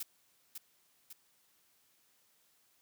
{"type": "noise with echo", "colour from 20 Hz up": "blue", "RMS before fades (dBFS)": -39, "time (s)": [0, 0.03], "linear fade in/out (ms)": 5, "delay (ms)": 550, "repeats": 2, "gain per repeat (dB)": -5, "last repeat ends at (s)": 1.13, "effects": ["white hiss -71 dBFS RMS until 2.81 s", "high-pass 80 Hz 12 dB/octave"]}